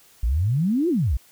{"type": "exponential two-way sweep", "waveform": "sine", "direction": "up then down", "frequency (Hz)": [52.1, 370, 52.1], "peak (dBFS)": -18, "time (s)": [0.23, 1.17], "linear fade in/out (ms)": 5, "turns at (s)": 0.89, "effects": ["white hiss -54 dBFS RMS until 1.31 s"]}